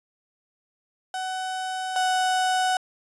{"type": "tone pair in turn", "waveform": "35% pulse", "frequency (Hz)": [750, 743.5], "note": ["F#5", "F#5"], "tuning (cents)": [23, 8], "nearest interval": "unison", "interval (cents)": 15, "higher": "first", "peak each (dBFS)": [-26, -19], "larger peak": "second", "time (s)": [[1.14, 1.96], [1.96, 2.77]], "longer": "first", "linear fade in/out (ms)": 2, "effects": ["resampled to 24000 Hz"]}